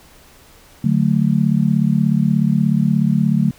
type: chord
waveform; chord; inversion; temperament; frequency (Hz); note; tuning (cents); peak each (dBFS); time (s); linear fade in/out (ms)
sine; D major; none; just; 146.83 / 183.54 / 220.2; D3 / F#3 / A3; 0 / -14 / +2; -17; 0.84-3.51; 5
effects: pink hiss -47 dBFS RMS until 3.58 s